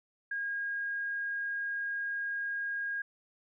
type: tone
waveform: sine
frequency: 1629 Hz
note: G#6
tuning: 34 cents flat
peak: -32 dBFS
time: 0.31-3.02 s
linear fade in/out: 5 ms
effects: none